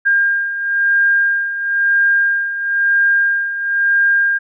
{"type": "beating tone pair", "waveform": "sine", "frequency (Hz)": [1606, 1607], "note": ["G6", "G6"], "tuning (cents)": [41, 43], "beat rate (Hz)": 1, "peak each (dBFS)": [-19, -13], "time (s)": [0.05, 4.39], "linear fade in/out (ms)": 20, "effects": []}